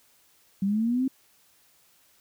sine linear sweep, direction up, 190 to 268.2 Hz, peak -22 dBFS, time 0.62-1.08 s, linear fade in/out 5 ms, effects white hiss -62 dBFS RMS until 2.2 s

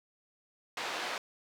pink band-pass noise, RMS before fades -37 dBFS, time 0.77-1.18 s, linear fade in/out 2 ms, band 630 to 4100 Hz, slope 12 dB/octave, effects none

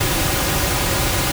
pink noise with comb filter, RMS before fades -19 dBFS, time 0-1.32 s, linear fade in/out 10 ms, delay 4.5 ms, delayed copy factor -0.55, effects none

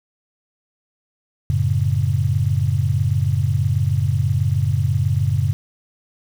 sine chord, F# minor, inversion none, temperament just, 92.5 / 111 / 138.75 Hz, F#2 / A2 / C#3, 0 / +16 / +2 cents, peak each -20 dBFS, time 1.5-5.53 s, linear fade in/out 0 ms, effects 7-bit

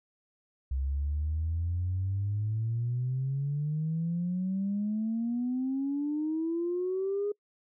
sine exponential sweep, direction up, 65.41 to 416.2 Hz, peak -27 dBFS, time 0.71-7.32 s, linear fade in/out 5 ms, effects noise-tail reverb RT60 0.1 s tail -26 dB re dry + tanh soft clip ceiling -23 dBFS

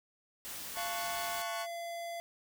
white noise, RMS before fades -43 dBFS, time 0.45-1.42 s, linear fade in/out 0 ms
sawtooth chord, F# minor, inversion first, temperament equal, 880 / 1108.7 / 1480 Hz, A5 / C#6 / F#6, 0 / 0 / 0 cents, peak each -40 / -37 / -40 dBFS, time 0.74-1.67 s, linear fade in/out 50 ms
square tone with pitch glide, 692 to 681.7 Hz, F5 to F5, -16 to -42 cents, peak -39 dBFS, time 0.77-2.2 s, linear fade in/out 0 ms, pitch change -26 cents, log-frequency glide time 1.41-1.5 s
effects none

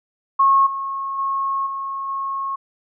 sine tone with level steps, 1090 Hz, C#6, 29 cents flat, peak -11 / -23 / -19 / -24 / -22 dBFS, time 0.39-2.56 s, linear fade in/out 10 ms, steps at 0.66 / 1.18 / 1.66 / 2.08 s, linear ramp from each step 10 ms, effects none

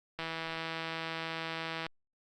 click train, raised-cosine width 0.3 ms, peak -21 dBFS, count 274, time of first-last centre 0.19-1.865 s, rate 163 Hz, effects Opus 48 kbps

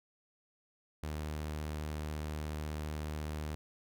sawtooth tone, 76.2 Hz, D#2, 36 cents flat, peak -33 dBFS, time 1.03-3.55 s, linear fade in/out 0 ms, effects none

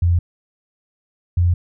sine tone pair in turn, 86.4 / 87.56 Hz, F2 / F2, -18 / +5 cents, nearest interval unison, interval 23 cents, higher second, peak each -12 dBFS, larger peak neither, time 0.02-0.19 / 1.37-1.54 s, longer neither, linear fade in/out 5 ms, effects none

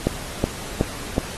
click train, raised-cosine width 2 ms, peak -4 dBFS, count 4, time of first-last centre 0.07-1.181 s, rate 2.7 Hz, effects pink hiss -34 dBFS RMS until 1.37 s + AAC 32 kbps

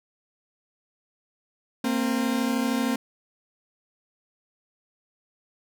40% pulse tone pair together, 229.9 / 262.9 Hz, A#3 / C4, -24 / +8 cents, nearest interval major second, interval 232 cents, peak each -25 dBFS, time 1.84-2.96 s, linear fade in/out 5 ms, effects none

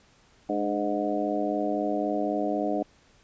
harmonic tone with a mistuned harmonic, 103.83 Hz, G#2, in tune, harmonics 2 / 3 / 4 / 5 / 6 / 7, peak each -34 / -29 / -34 / -34 / -31 / -32 dBFS, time 0.49-2.83 s, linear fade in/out 5 ms, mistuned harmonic 3, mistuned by -56 cents, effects pink hiss -60 dBFS RMS until 3.23 s + resampled to 16000 Hz

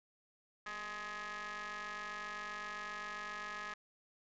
sawtooth ring-modulated tone, 213.4 Hz, G#3, 47 cents sharp, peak -35 dBFS, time 0.66-3.74 s, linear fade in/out 5 ms, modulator 1470 Hz, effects resampled to 16000 Hz

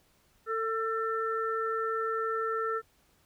harmonic tone, 447.1 Hz, A4, 28 cents sharp, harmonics 1 / 3 / 4, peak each -32 / -31 / -40 dBFS, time 0.46-2.82 s, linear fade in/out 50 ms, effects pink hiss -67 dBFS RMS until 3.25 s

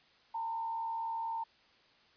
sine tone with frequency modulation, 910 Hz, A#5, 42 cents flat, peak -34 dBFS, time 0.34-1.44 s, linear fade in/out 10 ms, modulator 75.7 Hz, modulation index 0.38, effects white hiss -65 dBFS RMS until 2.16 s + resampled to 11025 Hz

